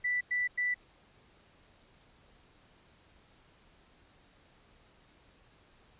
sine tone bursts, 1975 Hz, B6, in tune, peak -28 dBFS, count 3, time 0.04-0.744 s, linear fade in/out 10 ms, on 170 ms, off 97 ms, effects pink hiss -63 dBFS RMS until 5.99 s + resampled to 8000 Hz

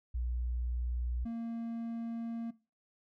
sine / triangle tone pair in turn, 60.4 / 230.6 Hz, B1 / A#3, -38 / -19 cents, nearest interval octave + major seventh, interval 2319 cents, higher second, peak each -32 / -33 dBFS, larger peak first, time 0.14-1.25 / 1.25-2.51 s, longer second, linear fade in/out 10 ms, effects noise-tail reverb RT60 0.3 s tail -19 dB re dry

